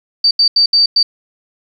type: tone bursts at uneven times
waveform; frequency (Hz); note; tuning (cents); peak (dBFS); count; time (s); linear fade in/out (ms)
sine; 4621; D8; -29; -7; 5; 0.24-0.31 / 0.39-0.48 / 0.56-0.66 / 0.73-0.86 / 0.96-1.03; 5
effects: 8-bit